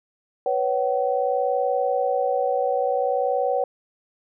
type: chord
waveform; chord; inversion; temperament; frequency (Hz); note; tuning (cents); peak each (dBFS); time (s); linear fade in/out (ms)
sine; B suspended second; none; equal with one note detuned; 493.9 / 554.4 / 759; B4 / C#5 / F#5; 0 / 0 / +44; -24; 0.46-3.64; 2
effects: none